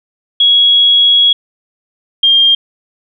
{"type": "tone pair in turn", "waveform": "sine", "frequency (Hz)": [3328, 3208], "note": ["G#7", "G7"], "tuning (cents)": [3, 39], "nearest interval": "minor second", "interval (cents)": 64, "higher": "first", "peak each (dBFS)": -5, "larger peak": "neither", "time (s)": [[0.4, 1.33], [2.23, 2.55]], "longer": "first", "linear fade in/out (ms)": 5, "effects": []}